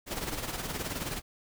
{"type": "noise with tremolo", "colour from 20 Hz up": "pink", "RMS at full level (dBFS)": -33, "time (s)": [0.06, 1.22], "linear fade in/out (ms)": 50, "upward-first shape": "sine", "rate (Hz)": 19, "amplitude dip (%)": 60, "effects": []}